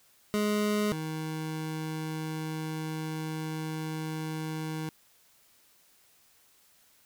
25% pulse tone pair in turn, 209.2 / 157.31 Hz, G#3 / D#3, +13 / +19 cents, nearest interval perfect fourth, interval 494 cents, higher first, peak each -22 / -29 dBFS, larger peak first, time 0.34-0.92 / 0.92-4.89 s, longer second, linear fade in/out 0 ms, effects white hiss -63 dBFS RMS until 7.05 s

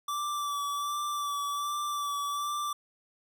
square tone with vibrato, 1162 Hz, D6, 19 cents flat, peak -31 dBFS, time 0.08-2.73 s, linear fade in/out 5 ms, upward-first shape sine, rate 1.3 Hz, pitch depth 24 cents each way, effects none

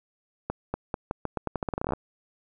accelerating click train, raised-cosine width 1 ms, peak -14 dBFS, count 19, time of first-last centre 0.5-1.935 s, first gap 240 ms, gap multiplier 0.84, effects none

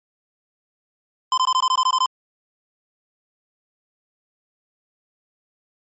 square tone bursts, 1029 Hz, C6, 29 cents flat, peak -16 dBFS, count 10, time 1.32-2.06 s, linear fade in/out 2 ms, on 56 ms, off 20 ms, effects MP3 32 kbps

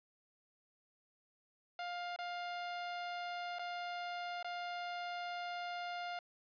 sawtooth tone with dropouts, 704 Hz, F5, 14 cents sharp, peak -36 dBFS, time 1.79-6.19 s, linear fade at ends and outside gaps 2 ms, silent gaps 2.162-2.188 / 3.586-3.593 / 4.428-4.445 s, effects resampled to 11025 Hz

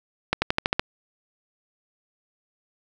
accelerating click train, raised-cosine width 0.3 ms, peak -4 dBFS, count 7, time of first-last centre 0.33-0.795 s, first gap 90 ms, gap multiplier 0.94, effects none

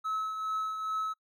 triangle tone with tremolo, 1293 Hz, E6, 34 cents flat, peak -26 dBFS, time 0.04-1.14 s, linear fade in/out 20 ms, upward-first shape triangle, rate 2.4 Hz, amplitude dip 55%, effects noise-tail reverb RT60 0.1 s tail -26 dB re dry + tanh soft clip ceiling -23 dBFS

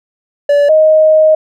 triangle / sine tone pair in turn, 576 / 624.9 Hz, D5 / D#5, -34 / +7 cents, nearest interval minor second, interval 141 cents, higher second, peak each -4 dBFS, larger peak neither, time 0.49-0.69 / 0.69-1.35 s, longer second, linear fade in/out 5 ms, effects none

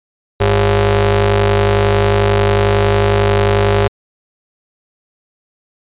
sawtooth ring-modulated tone, 152.3 Hz, D#3, 37 cents flat, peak -3 dBFS, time 0.4-3.88 s, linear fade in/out 10 ms, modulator 254 Hz, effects resampled to 8000 Hz

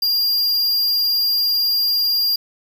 square tone, 4794 Hz, D8, 35 cents sharp, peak -16 dBFS, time 0.02-2.36 s, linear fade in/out 5 ms, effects 7-bit

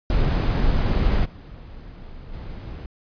brown noise with level steps, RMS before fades -19 / -39 / -34 dBFS, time 0.1-2.86 s, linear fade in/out 2 ms, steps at 1.24 / 2.32 s, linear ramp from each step 20 ms, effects resampled to 11025 Hz

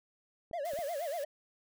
clicks, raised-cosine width 2 ms, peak -37 dBFS, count 3, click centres 0.512 / 0.735 / 0.789 s
triangle tone with vibrato, 622.3 Hz, D#5, in tune, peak -32 dBFS, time 0.53-1.25 s, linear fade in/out 5 ms, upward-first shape sine, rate 8.4 Hz, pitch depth 220 cents each way
white high-pass noise, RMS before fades -50 dBFS, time 0.65-1.24 s, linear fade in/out 2 ms, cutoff 1100 Hz, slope 24 dB/octave
effects none

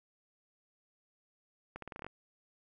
accelerating click train, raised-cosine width 0.5 ms, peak -28 dBFS, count 9, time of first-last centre 1.76-2.066 s, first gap 63 ms, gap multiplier 0.85, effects none

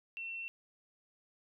sine tone, 2704 Hz, E7, 43 cents sharp, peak -39 dBFS, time 0.17-0.48 s, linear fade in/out 0 ms, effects none

